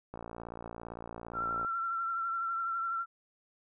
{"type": "click train", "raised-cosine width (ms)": 1, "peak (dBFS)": -28, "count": 88, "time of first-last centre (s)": [0.14, 1.648], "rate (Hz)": 57.7}
{"type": "tone with vibrato", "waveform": "sine", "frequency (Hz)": 1355, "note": "E6", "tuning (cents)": 47, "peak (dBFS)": -31, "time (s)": [1.33, 3.06], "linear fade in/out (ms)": 50, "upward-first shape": "sine", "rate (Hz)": 12, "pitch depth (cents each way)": 31}
{"effects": []}